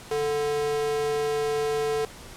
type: tone with high-pass filter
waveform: square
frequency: 146.83 Hz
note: D3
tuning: in tune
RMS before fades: -26 dBFS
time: 0.11-2.05 s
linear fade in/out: 2 ms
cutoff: 450 Hz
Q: 2.9
effects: pink hiss -44 dBFS RMS until 2.36 s + low-pass 11000 Hz 12 dB/octave